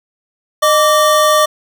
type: tone pair together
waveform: square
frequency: 613 / 1164.2 Hz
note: D#5 / D6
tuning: -26 / -15 cents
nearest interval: major seventh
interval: 1111 cents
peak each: -12 dBFS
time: 0.62-1.46 s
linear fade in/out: 10 ms
effects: none